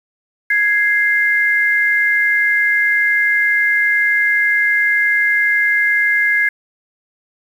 sine tone pair together, 1661.2 / 2093 Hz, G#6 / C7, 0 / 0 cents, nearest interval major third, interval 400 cents, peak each -14 / -15 dBFS, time 0.5-6.49 s, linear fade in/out 5 ms, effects 7-bit

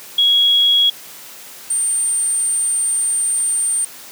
sine tone pair in turn, 3322 / 8869 Hz, G#7 / C#9, 0 / 0 cents, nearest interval octave + perfect fourth, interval 1700 cents, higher second, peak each -10 / -15 dBFS, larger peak first, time 0.18-0.9 / 1.7-3.85 s, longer second, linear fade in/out 5 ms, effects white hiss -37 dBFS RMS until 4.11 s + high-pass 150 Hz 12 dB/octave

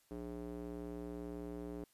square tone with band-pass filter, 59.1 Hz, A#1, 24 cents sharp, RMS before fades -45 dBFS, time 0.11-1.84 s, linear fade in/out 0 ms, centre 360 Hz, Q 1.9, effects white hiss -72 dBFS RMS until 1.93 s + resampled to 32000 Hz

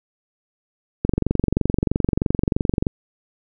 click train, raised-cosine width 3 ms, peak -5 dBFS, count 43, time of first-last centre 1.05-2.868 s, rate 23.1 Hz, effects none

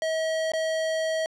square tone with dropouts, 640 Hz, D#5, 49 cents sharp, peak -25 dBFS, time 0.02-1.26 s, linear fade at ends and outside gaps 1 ms, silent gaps 0.519-0.535 s, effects low-pass 7000 Hz 12 dB/octave

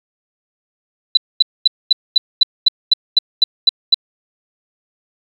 sine tone bursts, 3979 Hz, B7, 12 cents sharp, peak -5 dBFS, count 12, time 1.15-3.944 s, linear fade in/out 5 ms, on 22 ms, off 230 ms, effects 7-bit

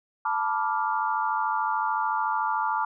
sine chord, B half-diminished seventh, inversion third, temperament equal with one note detuned, 880 / 973.6 / 1174.7 / 1396.9 Hz, A5 / B5 / D6 / F6, 0 / -25 / 0 / 0 cents, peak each -27 / -30 / -29 / -32 dBFS, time 0.25-2.85 s, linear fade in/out 5 ms, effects none

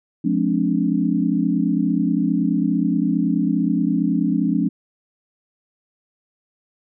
sine chord, D half-diminished seventh, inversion first, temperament just, 176.2 / 211.4 / 264.3 / 293.7 Hz, F3 / Ab3 / C4 / D4, +16 / +31 / +18 / 0 cents, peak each -22 dBFS, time 0.24-4.69 s, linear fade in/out 10 ms, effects none

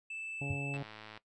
triangle tone, 2637 Hz, E7, in tune, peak -38 dBFS, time 0.1-0.77 s, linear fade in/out 5 ms
harmonic tone, 140 Hz, C#3, 18 cents sharp, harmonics 1 / 2 / 3 / 4 / 5 / 6, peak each -37 / -43 / -47 / -49 / -51 / -53 dBFS, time 0.41-0.83 s, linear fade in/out 5 ms
sine tone with exponential decay, 98 Hz, G2, in tune, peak -31 dBFS, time 0.5-0.62 s, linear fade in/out 5 ms, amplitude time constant 24 ms
click train, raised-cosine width 0.3 ms, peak -32 dBFS, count 48, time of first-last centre 0.74-1.175 s, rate 108 Hz
effects noise-tail reverb RT60 0.1 s tail -17 dB re dry + resampled to 22050 Hz

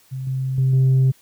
sine tone with level steps, 131.7 Hz, C3, 12 cents sharp, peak -25 / -20 / -13 / -10 dBFS, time 0.11-1.12 s, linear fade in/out 20 ms, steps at 0.27 / 0.58 / 0.73 s, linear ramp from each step 2 ms, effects tanh soft clip ceiling -11 dBFS + white hiss -55 dBFS RMS until 1.21 s

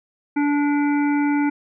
harmonic tone, 290 Hz, D4, 22 cents flat, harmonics 1 / 3 / 5 / 7 / 8, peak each -17 / -27 / -31 / -34 / -35 dBFS, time 0.36-1.5 s, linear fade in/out 10 ms, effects none

